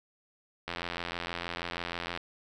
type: click train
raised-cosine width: 0.3 ms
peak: -18 dBFS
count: 130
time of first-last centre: 0.68-2.175 s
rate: 86.3 Hz
effects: none